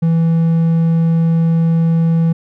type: tone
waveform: triangle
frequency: 164.9 Hz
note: E3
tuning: 1 cent sharp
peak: -8 dBFS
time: 0.02-2.33 s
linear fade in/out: 10 ms
effects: none